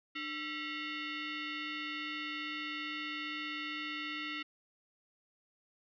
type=tone with frequency modulation; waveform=sine; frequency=299.6 Hz; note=D4; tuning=35 cents sharp; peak=-37 dBFS; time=0.15-4.43 s; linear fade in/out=10 ms; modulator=821 Hz; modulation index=3.9; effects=none